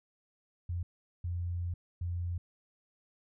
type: tone bursts at uneven times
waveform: sine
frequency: 87.31 Hz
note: F2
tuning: in tune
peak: -32 dBFS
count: 3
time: 0.69-0.83 / 1.24-1.74 / 2.01-2.38 s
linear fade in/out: 5 ms
effects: none